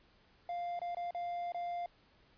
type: tone with dropouts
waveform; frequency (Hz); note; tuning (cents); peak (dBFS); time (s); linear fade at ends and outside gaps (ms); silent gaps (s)
triangle; 698.5; F5; 0; -34; 0.49-1.86; 2; 0.792-0.816 / 0.948-0.969 / 1.108-1.147 / 1.521-1.545
effects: pink hiss -67 dBFS RMS until 2.37 s + resampled to 11025 Hz